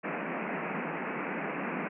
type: band-pass noise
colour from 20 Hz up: pink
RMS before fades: -35 dBFS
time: 0.03-1.89 s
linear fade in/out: 20 ms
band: 160 to 2600 Hz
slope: 96 dB/octave
effects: none